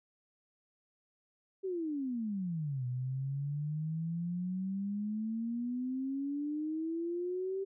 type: exponential two-way sweep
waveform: sine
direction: down then up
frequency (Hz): 392 to 123.3 to 392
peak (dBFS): -33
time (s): 1.63-7.65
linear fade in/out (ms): 20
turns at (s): 2.86
effects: none